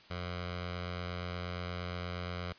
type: tone with notch filter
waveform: 10% pulse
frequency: 88.5 Hz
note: F2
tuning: 23 cents sharp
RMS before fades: -39 dBFS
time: 0.1-2.53 s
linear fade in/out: 10 ms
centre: 300 Hz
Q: 0.64
effects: white hiss -58 dBFS RMS until 2.58 s + resampled to 11025 Hz